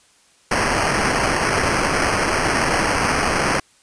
blue noise with sample-and-hold, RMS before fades -19 dBFS, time 0.51-3.6 s, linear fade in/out 5 ms, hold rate 3675 Hz, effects white hiss -55 dBFS RMS until 3.82 s + resampled to 22050 Hz

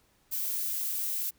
violet noise, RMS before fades -32 dBFS, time 0.31-1.31 s, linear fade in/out 20 ms, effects pink hiss -67 dBFS RMS until 1.38 s

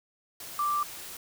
sine tone in noise, 1176 Hz, D6, 2 cents sharp, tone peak -25 dBFS, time 0.59-0.83 s, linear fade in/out 2 ms, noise white, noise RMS -42 dBFS, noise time 0.4-1.17 s, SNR +14 dB, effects none

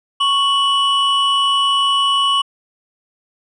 triangle tone pair together, 1108.7 / 2960 Hz, C#6 / F#7, 0 / 0 cents, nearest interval octave + perfect fourth, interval 1700 cents, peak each -14 dBFS, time 0.2-2.42 s, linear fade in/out 10 ms, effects resampled to 24000 Hz

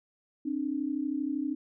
sine tone pair together, 267.3 / 300 Hz, C4 / D4, +37 / +37 cents, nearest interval major second, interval 200 cents, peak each -32 / -31 dBFS, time 0.45-1.55 s, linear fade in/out 10 ms, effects none

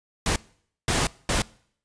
pink noise bursts at uneven times, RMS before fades -23 dBFS, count 3, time 0.26-0.36 / 0.88-1.07 / 1.29-1.42 s, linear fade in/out 2 ms, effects noise-tail reverb RT60 0.6 s tail -23 dB re dry + resampled to 22050 Hz

